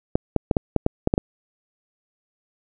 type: clicks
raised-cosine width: 2 ms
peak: -4 dBFS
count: 9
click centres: 0.155 / 0.363 / 0.512 / 0.568 / 0.763 / 0.864 / 1.074 / 1.139 / 1.179 s
effects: none